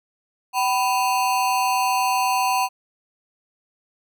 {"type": "ring-modulated tone", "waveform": "square", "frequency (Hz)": 880, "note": "A5", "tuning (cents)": 0, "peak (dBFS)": -16, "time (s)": [0.53, 2.69], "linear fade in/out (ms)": 50, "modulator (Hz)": 114, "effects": []}